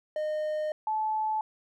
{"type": "tone pair in turn", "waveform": ["triangle", "sine"], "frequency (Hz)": [613, 866.9], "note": ["D#5", "A5"], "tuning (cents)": [-26, -26], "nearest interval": "tritone", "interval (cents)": 600, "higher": "second", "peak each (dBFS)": [-26, -26], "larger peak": "neither", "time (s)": [[0.16, 0.72], [0.87, 1.41]], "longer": "first", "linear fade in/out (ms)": 2, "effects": []}